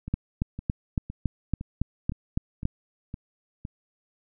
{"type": "two click trains", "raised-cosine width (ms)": 5, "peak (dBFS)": [-22, -12], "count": [8, 10], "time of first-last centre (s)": [[0.08, 3.651], [0.14, 2.654]], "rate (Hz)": [1.96, 3.58], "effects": []}